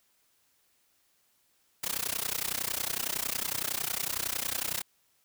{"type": "noise with amplitude modulation", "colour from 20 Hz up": "white", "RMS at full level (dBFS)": -29, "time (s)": [1.83, 4.82], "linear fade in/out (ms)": 10, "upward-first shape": "sine", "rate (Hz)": 30.9, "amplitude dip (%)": 95, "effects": ["white hiss -70 dBFS RMS until 5.24 s"]}